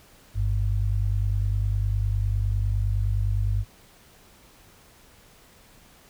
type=tone pair together; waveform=sine; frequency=49.85 / 99.7 Hz; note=G1 / G2; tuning=+30 / +30 cents; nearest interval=octave; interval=1200 cents; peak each=-24 dBFS; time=0.34-3.65 s; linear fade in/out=50 ms; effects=pink hiss -54 dBFS RMS until 6.09 s